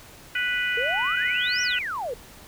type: harmonic tone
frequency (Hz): 493.4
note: B4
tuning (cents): -2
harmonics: 3 / 4 / 5 / 6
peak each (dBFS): -26 / -28 / -30 / -32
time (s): 0.35-1.79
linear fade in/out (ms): 5
type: exponential two-way sweep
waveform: sine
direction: up then down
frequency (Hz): 449.6 to 5920 to 449.6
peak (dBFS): -27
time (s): 0.77-2.14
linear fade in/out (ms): 5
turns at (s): 1.62
effects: pink hiss -47 dBFS RMS until 2.47 s